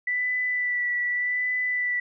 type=tone with vibrato; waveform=sine; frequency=1975.5 Hz; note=B6; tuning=in tune; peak=-23 dBFS; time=0.07-2 s; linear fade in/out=5 ms; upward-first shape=sine; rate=0.84 Hz; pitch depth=20 cents each way; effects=none